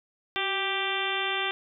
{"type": "harmonic tone with a mistuned harmonic", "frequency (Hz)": 392, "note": "G4", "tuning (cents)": 0, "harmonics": [1, 2, 3, 4, 5, 6, 7, 8, 9], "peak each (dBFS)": [-35, -35, -35, -35, -35, -35, -35, -35, -35], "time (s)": [0.36, 1.51], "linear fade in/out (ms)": 0, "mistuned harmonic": 1, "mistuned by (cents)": -50, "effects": []}